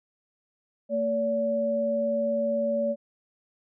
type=tone pair together; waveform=sine; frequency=227 / 572 Hz; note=A#3 / D5; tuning=-46 / -46 cents; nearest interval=octave + major third; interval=1600 cents; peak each=-30 / -24 dBFS; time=0.89-2.96 s; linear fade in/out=50 ms; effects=none